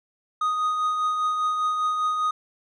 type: tone with tremolo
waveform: triangle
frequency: 1244.5 Hz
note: D#6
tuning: in tune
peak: -18 dBFS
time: 0.41-2.31 s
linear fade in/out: 5 ms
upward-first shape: triangle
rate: 5 Hz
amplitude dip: 40%
effects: resampled to 22050 Hz